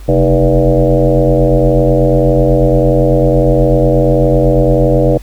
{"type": "tone with frequency modulation", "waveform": "sine", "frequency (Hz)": 310.2, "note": "D#4", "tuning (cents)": -5, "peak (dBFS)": -6, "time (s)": [0.08, 5.18], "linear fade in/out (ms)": 10, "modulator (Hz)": 89.8, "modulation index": 3.4, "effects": ["added 50 Hz sine -27 dBFS peak until 5.22 s", "pink hiss -42 dBFS RMS until 5.22 s"]}